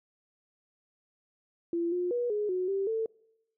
sine tone with pitch steps, 339.9 / 356.4 / 483.5 / 417.7 / 366.8 / 391.2 / 446.2 Hz, F4 / F4 / B4 / G#4 / F#4 / G4 / A4, -47 / +35 / -37 / +10 / -15 / -4 / +24 cents, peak -27 dBFS, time 1.73-3.06 s, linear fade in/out 2 ms, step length 190 ms, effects noise-tail reverb RT60 0.8 s tail -24 dB re dry

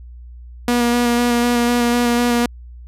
sawtooth tone with vibrato, 240 Hz, B3, 49 cents flat, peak -10 dBFS, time 0.68-2.46 s, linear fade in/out 2 ms, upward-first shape square, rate 4 Hz, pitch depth 13 cents each way, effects added 60 Hz sine -34 dBFS peak until 2.87 s + resampled to 32000 Hz

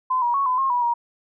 sine tone with pitch steps, 1023 / 957 / 1107 / 1011 / 1073 / 974 / 948 Hz, C6 / A#5 / C#6 / B5 / C6 / B5 / A#5, -39 / +45 / -3 / +40 / +43 / -24 / +29 cents, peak -18 dBFS, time 0.1-0.94 s, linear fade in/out 10 ms, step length 120 ms, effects none

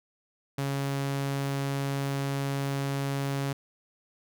sawtooth tone, 138.59 Hz, C#3, in tune, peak -24 dBFS, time 0.58-3.53 s, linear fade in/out 5 ms, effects none

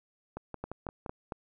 two click trains, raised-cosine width 1 ms, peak -24 / -22 dBFS, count 5 / 4, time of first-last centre 0.37-1.062 / 0.64-1.322 s, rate 5.78 / 4.4 Hz, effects none

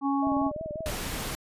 harmonic tone, 277.2 Hz, C#4, in tune, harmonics 1 / 3 / 4, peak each -25 / -30 / -32 dBFS, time 0.01-0.52 s, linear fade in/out 50 ms
sine tone with vibrato, 622 Hz, D#5, 1 cent flat, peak -33 dBFS, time 0.22-0.91 s, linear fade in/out 10 ms, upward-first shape triangle, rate 5.5 Hz, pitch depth 100 cents each way
click train, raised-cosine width 3 ms, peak -26 dBFS, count 12, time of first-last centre 0.27-0.807 s, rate 20.5 Hz
pink noise, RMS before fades -33 dBFS, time 0.86-1.35 s, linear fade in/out 0 ms
effects resampled to 32000 Hz

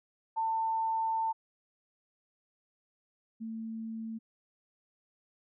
sine tone pair in turn, 895 / 223.8 Hz, A5 / A3, +29 / +30 cents, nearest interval 2 octaves, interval 2399 cents, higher first, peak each -28 / -36 dBFS, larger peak first, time 0.36-1.33 / 3.4-4.19 s, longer first, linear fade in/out 20 ms, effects none

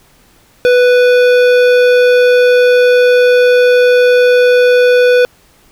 sine tone with hard clipping, 494.4 Hz, B4, 2 cents sharp, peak -7 dBFS, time 0.65-5.25 s, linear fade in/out 0 ms, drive 14 dB, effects pink hiss -48 dBFS RMS until 5.71 s

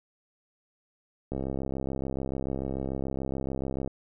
click train, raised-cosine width 2 ms, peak -19 dBFS, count 172, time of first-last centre 1.32-3.876 s, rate 66.9 Hz, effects none

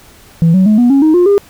sine tone with pitch steps, 165.6 / 188.04 / 213.5 / 242.5 / 275.3 / 312.6 / 355 / 403.1 Hz, E3 / F#3 / G#3 / B3 / C#4 / D#4 / F4 / G4, +8 / +28 / +48 / -31 / -12 / +8 / +28 / +48 cents, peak -3 dBFS, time 0.42-1.38 s, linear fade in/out 0 ms, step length 120 ms, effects tanh soft clip ceiling -3 dBFS + pink hiss -41 dBFS RMS until 1.49 s

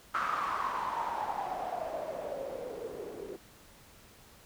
blue noise with low-pass filter sweep, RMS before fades -36 dBFS, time 0.14-3.37 s, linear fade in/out 10 ms, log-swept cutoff 1300 to 390 Hz, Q 7.5, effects pink hiss -57 dBFS RMS until 4.45 s

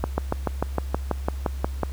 slowing click train, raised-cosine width 1 ms, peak -8 dBFS, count 12, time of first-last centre 0.04-1.833 s, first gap 140 ms, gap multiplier 1.03, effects added 67 Hz sine -28 dBFS peak until 1.92 s + pink hiss -48 dBFS RMS until 1.92 s

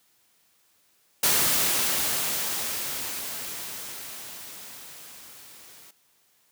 white noise with level ramp, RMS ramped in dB -21 to -50 dBFS, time 1.23-5.91 s, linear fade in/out 5 ms, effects white hiss -65 dBFS RMS until 6.51 s + high-pass 80 Hz 12 dB/octave

